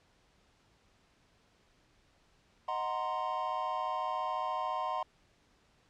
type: chord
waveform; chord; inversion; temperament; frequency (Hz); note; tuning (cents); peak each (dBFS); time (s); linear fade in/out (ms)
triangle; C half-diminished seventh; first; equal; 622.3 / 740 / 932.3 / 1046.5; Eb5 / Gb5 / Bb5 / C6; 0 / 0 / 0 / 0; -39 / -36 / -36 / -34; 2.68-5.03; 5
effects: pink hiss -68 dBFS RMS until 5.89 s + low-pass 6000 Hz 12 dB/octave